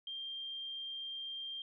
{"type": "tone", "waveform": "sine", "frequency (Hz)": 3184, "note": "G7", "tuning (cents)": 26, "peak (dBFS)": -40, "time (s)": [0.07, 1.62], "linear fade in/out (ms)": 2, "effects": []}